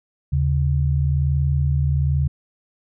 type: tone pair together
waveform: sine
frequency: 77.49 / 138.59 Hz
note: D#2 / C#3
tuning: -7 / 0 cents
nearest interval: minor seventh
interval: 1007 cents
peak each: -19 dBFS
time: 0.32-2.28 s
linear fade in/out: 10 ms
effects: none